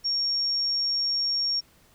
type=tone; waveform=sine; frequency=5540 Hz; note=F8; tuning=15 cents flat; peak=-23 dBFS; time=0.04-1.61 s; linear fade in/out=20 ms; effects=pink hiss -59 dBFS RMS until 1.94 s